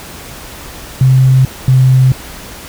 sine tone pair in turn, 130.81 / 129.91 Hz, C3 / C3, 0 / -12 cents, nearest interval unison, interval 12 cents, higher first, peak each -4 dBFS, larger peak neither, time 1.01-1.45 / 1.68-2.12 s, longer neither, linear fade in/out 2 ms, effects added 60 Hz sine -38 dBFS peak until 2.68 s + pink hiss -30 dBFS RMS until 2.68 s

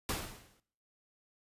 pink noise with exponential decay, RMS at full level -32 dBFS, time 0.09-0.6 s, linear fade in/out 1 ms, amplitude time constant 110 ms, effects noise-tail reverb RT60 0.6 s tail -20 dB re dry + resampled to 32000 Hz

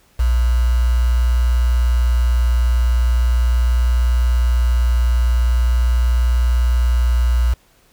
sine tone with quantisation, 60.2 Hz, B1, 44 cents flat, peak -12 dBFS, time 0.19-7.54 s, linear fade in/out 10 ms, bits 5, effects pink hiss -55 dBFS RMS until 7.92 s

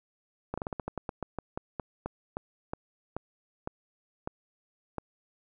slowing click train, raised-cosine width 1 ms, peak -19 dBFS, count 20, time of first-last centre 0.54-4.983 s, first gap 36 ms, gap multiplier 1.18, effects none

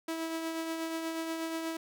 sawtooth tone with tremolo, 325.8 Hz, E4, 20 cents flat, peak -28 dBFS, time 0.08-1.77 s, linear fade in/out 5 ms, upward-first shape triangle, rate 8.3 Hz, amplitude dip 40%, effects none

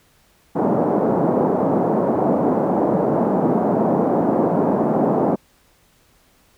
pink band-pass noise, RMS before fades -18 dBFS, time 0.55-5.36 s, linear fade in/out 20 ms, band 180 to 830 Hz, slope 24 dB/octave, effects pink hiss -57 dBFS RMS until 6.57 s

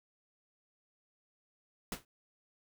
pink noise with exponential decay, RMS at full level -35 dBFS, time 1.92-2.05 s, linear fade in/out 2 ms, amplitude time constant 27 ms, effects none

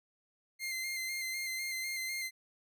sawtooth tone with vibrato, 2093 Hz, C7, in tune, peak -32 dBFS, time 0.59-2.31 s, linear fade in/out 50 ms, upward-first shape square, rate 4 Hz, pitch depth 21 cents each way, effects none

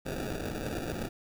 blue noise with sample-and-hold, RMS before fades -35 dBFS, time 0.05-1.09 s, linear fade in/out 20 ms, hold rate 1050 Hz, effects none

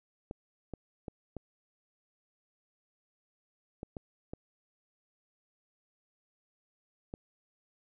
clicks, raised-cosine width 2 ms, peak -26 dBFS, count 8, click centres 0.311 / 0.737 / 1.082 / 1.367 / 3.831 / 3.968 / 4.335 / 7.139 s, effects none

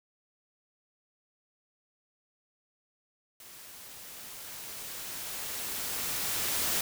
white noise with level ramp, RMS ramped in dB -50 to -29 dBFS, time 3.4-6.81 s, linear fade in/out 2 ms, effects none

